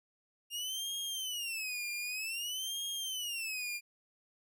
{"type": "tone with vibrato", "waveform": "sawtooth", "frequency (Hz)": 2794, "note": "F7", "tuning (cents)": 0, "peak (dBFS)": -33, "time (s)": [0.5, 3.81], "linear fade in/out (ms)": 50, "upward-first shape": "sine", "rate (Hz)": 0.53, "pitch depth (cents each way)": 260, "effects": []}